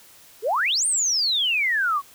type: exponential two-way sweep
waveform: sine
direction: up then down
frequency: 390.9 to 9150 to 1082 Hz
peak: -19 dBFS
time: 0.42-2.02 s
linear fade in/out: 50 ms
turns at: 0.86 s
effects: white hiss -50 dBFS RMS until 2.14 s